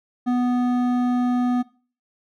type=tone with hard clipping; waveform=triangle; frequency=246.9 Hz; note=B3; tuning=in tune; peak=-20 dBFS; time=0.26-1.63 s; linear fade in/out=20 ms; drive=14 dB; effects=noise-tail reverb RT60 0.4 s tail -20 dB re dry